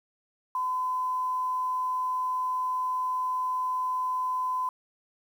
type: tone with quantisation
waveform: sine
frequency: 1015 Hz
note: B5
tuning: 47 cents sharp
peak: -26 dBFS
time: 0.55-4.69 s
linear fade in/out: 2 ms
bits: 9
effects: none